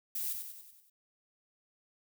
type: noise with echo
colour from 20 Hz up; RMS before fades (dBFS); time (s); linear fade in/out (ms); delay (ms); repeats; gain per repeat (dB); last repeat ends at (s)
violet; -36; 0.15-0.33; 5; 95; 6; -5; 0.9
effects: none